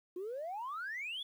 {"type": "exponential sweep", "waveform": "sine", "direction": "up", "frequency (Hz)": [346.5, 3520], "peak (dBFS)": -37, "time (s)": [0.16, 1.23], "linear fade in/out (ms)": 5, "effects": ["tanh soft clip ceiling -34 dBFS", "11-bit"]}